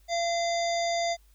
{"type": "harmonic tone with a mistuned harmonic", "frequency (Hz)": 684, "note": "F5", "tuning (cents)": -36, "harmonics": [1, 3, 5, 7, 9, 10], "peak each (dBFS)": [-26, -35, -38, -37, -41, -41], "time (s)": [0.08, 1.17], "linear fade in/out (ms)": 50, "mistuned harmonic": 5, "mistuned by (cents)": 82, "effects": ["added 50 Hz sine -56 dBFS peak until 1.34 s", "white hiss -67 dBFS RMS until 1.34 s"]}